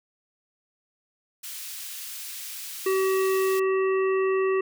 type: high-pass noise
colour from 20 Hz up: white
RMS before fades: -37 dBFS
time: 1.43-3.6 s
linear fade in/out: 10 ms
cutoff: 2100 Hz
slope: 12 dB/octave
type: harmonic tone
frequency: 381.7 Hz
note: G4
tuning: 46 cents flat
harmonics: 1 / 3 / 5 / 7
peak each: -21 / -31 / -35 / -38 dBFS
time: 2.86-4.61 s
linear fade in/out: 5 ms
effects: none